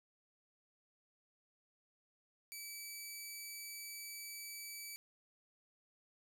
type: tone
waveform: 10% pulse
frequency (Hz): 2300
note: D7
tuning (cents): -37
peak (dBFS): -37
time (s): 2.52-4.96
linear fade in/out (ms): 0
effects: none